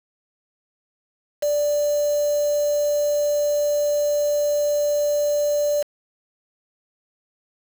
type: tone with quantisation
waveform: sine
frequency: 587.3 Hz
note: D5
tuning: in tune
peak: -18 dBFS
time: 1.42-5.83 s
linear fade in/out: 10 ms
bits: 5
effects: none